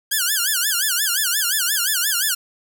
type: tone with vibrato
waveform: 5% pulse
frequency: 1561 Hz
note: G6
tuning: 8 cents flat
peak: -7 dBFS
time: 0.11-2.35 s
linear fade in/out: 10 ms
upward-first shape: sine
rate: 5.7 Hz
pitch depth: 210 cents each way
effects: none